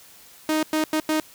sawtooth tone bursts at uneven times, 311.1 Hz, D#4, in tune, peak -16 dBFS, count 4, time 0.49-0.63 / 0.73-0.84 / 0.93-1 / 1.09-1.2 s, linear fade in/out 2 ms, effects white hiss -49 dBFS RMS until 1.34 s

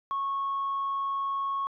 sine tone, 1100 Hz, C#6, 14 cents flat, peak -26 dBFS, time 0.11-1.67 s, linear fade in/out 0 ms, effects tanh soft clip ceiling -24 dBFS

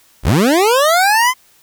25% pulse linear sweep, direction up, 35.54 to 1046.5 Hz, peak -6 dBFS, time 0.23-1.34 s, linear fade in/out 50 ms, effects white hiss -51 dBFS RMS until 1.62 s

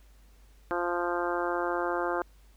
harmonic tone, 174.61 Hz, F3, in tune, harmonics 2 / 3 / 4 / 5 / 6 / 7 / 8 / 9, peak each -32 / -34 / -35 / -36 / -37 / -37 / -38 / -39 dBFS, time 0.71-2.22 s, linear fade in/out 0 ms, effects added 50 Hz sine -54 dBFS peak until 2.56 s + pink hiss -65 dBFS RMS until 2.56 s

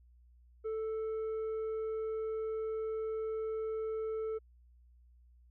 triangle tone with tanh clipping, 440 Hz, A4, in tune, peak -35 dBFS, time 0.64-4.39 s, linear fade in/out 20 ms, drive 9 dB, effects added 60 Hz sine -59 dBFS peak until 5.5 s

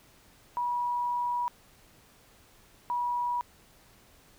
sine tone bursts at uneven times, 969 Hz, B5, 33 cents flat, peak -27 dBFS, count 2, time 0.57-1.48 / 2.9-3.41 s, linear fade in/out 0 ms, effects pink hiss -59 dBFS RMS until 4.38 s

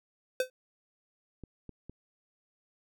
square tone with exponential decay, 512 Hz, C5, 38 cents flat, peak -23 dBFS, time 0.4-0.5 s, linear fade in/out 2 ms, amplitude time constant 21 ms
clicks, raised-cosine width 3 ms, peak -31 dBFS, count 3, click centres 1.437 / 1.693 / 1.896 s
effects none

